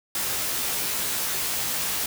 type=noise with comb filter; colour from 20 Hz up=white; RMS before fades=-27 dBFS; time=0.15-2.06 s; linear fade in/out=2 ms; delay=16 ms; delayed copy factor=+0.85; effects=none